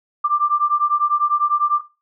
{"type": "beating tone pair", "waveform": "sine", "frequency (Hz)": [1178, 1188], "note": ["D6", "D6"], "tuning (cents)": [5, 20], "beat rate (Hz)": 10, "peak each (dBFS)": [-19, -17], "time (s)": [0.24, 1.81], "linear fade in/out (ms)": 10, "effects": ["noise-tail reverb RT60 0.3 s tail -18 dB re dry"]}